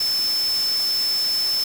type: tone in noise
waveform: sine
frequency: 5274 Hz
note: E8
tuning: in tune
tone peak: -19 dBFS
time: 0-1.64 s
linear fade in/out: 5 ms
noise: white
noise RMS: -32 dBFS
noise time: 0-1.64 s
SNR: +10 dB
effects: none